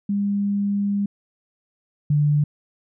sine tone pair in turn, 201.7 / 147.46 Hz, G3 / D3, +50 / +7 cents, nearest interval perfect fourth, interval 543 cents, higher first, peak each -19 / -15 dBFS, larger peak second, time 0.09-1.06 / 2.1-2.44 s, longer first, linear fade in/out 5 ms, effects none

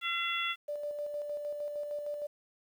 harmonic tone, 681 Hz, F5, 44 cents flat, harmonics 2 / 3 / 4 / 5, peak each -36 / -36 / -36 / -36 dBFS, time 0.01-0.56 s, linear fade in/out 50 ms
sine tone with tremolo, 587.3 Hz, D5, in tune, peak -33 dBFS, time 0.68-2.27 s, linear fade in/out 10 ms, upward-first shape square, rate 6.5 Hz, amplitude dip 35%
effects 10-bit

